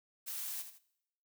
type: noise with echo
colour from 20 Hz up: blue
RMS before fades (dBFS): -41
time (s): 0.26-0.63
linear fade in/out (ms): 20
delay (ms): 80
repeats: 2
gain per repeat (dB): -9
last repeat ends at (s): 0.79
effects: noise-tail reverb RT60 0.8 s tail -21 dB re dry